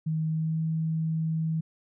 sine tone with pitch glide, 158.2 to 160.41 Hz, D#3 to E3, +29 to -47 cents, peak -25 dBFS, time 0.06-1.61 s, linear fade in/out 10 ms, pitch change +24 cents, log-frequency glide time 0.28-0.6 s, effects none

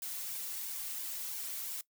blue noise with flanger, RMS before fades -40 dBFS, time 0.02-1.81 s, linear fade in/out 2 ms, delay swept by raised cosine 1.5 to 3.2 ms, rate 3 Hz, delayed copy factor -0.7, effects noise-tail reverb RT60 0.1 s tail -19 dB re dry

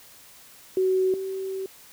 sine tone pair in turn, 375.3 / 382.7 Hz, F#4 / G4, +25 / -42 cents, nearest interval unison, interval 33 cents, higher second, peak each -19 / -28 dBFS, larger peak first, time 0.77-1.14 / 1.14-1.66 s, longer second, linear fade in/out 2 ms, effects white hiss -50 dBFS RMS until 1.92 s

